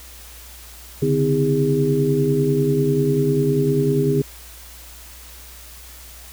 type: tone cluster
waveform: sine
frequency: 137.1 / 147.2 / 255.1 / 320.3 / 405.9 Hz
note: C#3 / D3 / C4 / E4 / G#4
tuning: -19 / +4 / -44 / -50 / -40 cents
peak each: -27 / -20 / -23 / -26 / -19 dBFS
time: 1.02-4.22 s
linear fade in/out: 5 ms
effects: added 60 Hz sine -42 dBFS peak until 6.32 s + white hiss -42 dBFS RMS until 6.32 s